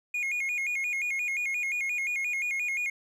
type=tone with vibrato; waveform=triangle; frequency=2298 Hz; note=D7; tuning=38 cents flat; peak=-26 dBFS; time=0.14-2.9 s; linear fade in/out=5 ms; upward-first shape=square; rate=5.7 Hz; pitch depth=110 cents each way; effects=none